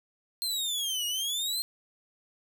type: exponential two-way sweep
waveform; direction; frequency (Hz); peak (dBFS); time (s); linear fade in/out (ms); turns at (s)
sawtooth; down then up; 4209 to 2856 to 4209; -26; 0.42-1.62; 0; 1.06
effects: 10-bit